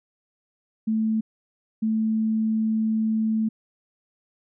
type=tone bursts at uneven times; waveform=sine; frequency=220 Hz; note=A3; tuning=in tune; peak=-20 dBFS; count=2; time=0.87-1.21 / 1.82-3.49 s; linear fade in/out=10 ms; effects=none